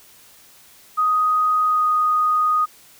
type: tone with pitch glide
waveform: sine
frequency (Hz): 1249 to 1241.1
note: D#6 to D#6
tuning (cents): +6 to -5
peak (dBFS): -15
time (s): 0.97-2.66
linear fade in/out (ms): 20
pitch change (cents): -11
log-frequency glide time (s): 1.65-1.86
effects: white hiss -49 dBFS RMS until 2.99 s